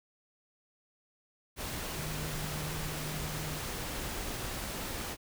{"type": "tone in noise", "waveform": "sine", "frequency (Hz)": 152.6, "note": "D#3", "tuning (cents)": -33, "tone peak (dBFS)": -39, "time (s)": [1.95, 3.61], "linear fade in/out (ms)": 50, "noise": "pink", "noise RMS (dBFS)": -38, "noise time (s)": [1.56, 5.17], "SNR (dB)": -4, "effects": []}